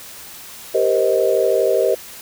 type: chord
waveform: sine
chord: C minor seventh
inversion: second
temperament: just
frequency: 392.4 / 470.9 / 523.3 / 627.9 Hz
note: G4 / Bb4 / C5 / Eb5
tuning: +2 / +18 / 0 / +16 cents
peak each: -19 dBFS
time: 0.74-1.95 s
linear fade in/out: 10 ms
effects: white hiss -37 dBFS RMS until 2.21 s